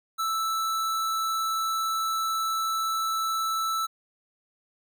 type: tone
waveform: square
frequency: 1318.5 Hz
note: E6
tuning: in tune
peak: -26 dBFS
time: 0.18-3.87 s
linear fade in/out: 20 ms
effects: none